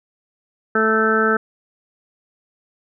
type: harmonic tone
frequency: 219.8 Hz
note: A3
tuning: 2 cents flat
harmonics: 1 / 2 / 3 / 4 / 6 / 7 / 8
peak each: -22 / -19 / -28 / -31 / -19 / -20 / -30 dBFS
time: 0.75-1.37 s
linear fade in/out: 5 ms
effects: none